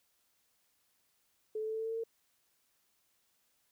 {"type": "tone with pitch steps", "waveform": "sine", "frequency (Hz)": [432.5, 435.8, 439, 442.4, 445.7, 449, 452.4, 455.8], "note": ["A4", "A4", "A4", "A4", "A4", "A4", "A4", "A#4"], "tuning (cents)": [-30, -17, -4, 9, 22, 35, 48, -39], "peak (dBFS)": -34, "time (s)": [1.55, 2.038], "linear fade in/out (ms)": 5, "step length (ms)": 61, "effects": ["white hiss -75 dBFS RMS until 3.71 s"]}